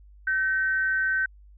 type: tone pair together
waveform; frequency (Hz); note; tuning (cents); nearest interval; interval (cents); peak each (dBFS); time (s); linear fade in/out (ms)
sine; 1534 / 1868; G6 / A#6; -38 / +3; minor third; 341; -22 / -33; 0.27-1.26; 5
effects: added 50 Hz sine -48 dBFS peak until 1.57 s